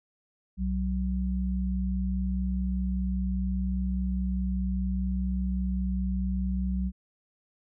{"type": "tone pair together", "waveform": "sine", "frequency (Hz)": [62.84, 187.8], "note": ["B1", "F#3"], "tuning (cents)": [31, 26], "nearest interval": "octave + perfect fifth", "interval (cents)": 1895, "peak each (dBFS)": [-28, -29], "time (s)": [0.57, 6.92], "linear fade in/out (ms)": 50, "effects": []}